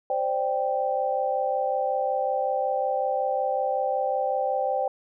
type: chord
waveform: sine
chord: C suspended second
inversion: none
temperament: just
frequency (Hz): 523.3 / 588.7 / 784.9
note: C5 / D5 / G5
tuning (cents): 0 / +4 / +2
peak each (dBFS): -27 / -29 / -26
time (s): 0.1-4.88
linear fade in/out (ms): 2
effects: none